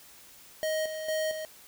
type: tone with tremolo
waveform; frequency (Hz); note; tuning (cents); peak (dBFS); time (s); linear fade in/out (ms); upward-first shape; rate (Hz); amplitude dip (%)
square; 627; D#5; +13; -28; 0.63-1.45; 0; square; 2.2; 55
effects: white hiss -53 dBFS RMS until 1.67 s